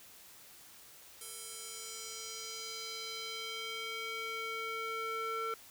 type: tone with band-pass filter sweep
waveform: square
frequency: 450 Hz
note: A4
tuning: 39 cents sharp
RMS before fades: -41 dBFS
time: 1.21-5.54 s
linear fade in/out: 2 ms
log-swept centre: 10000 to 1300 Hz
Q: 1.7
effects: white hiss -56 dBFS RMS until 5.7 s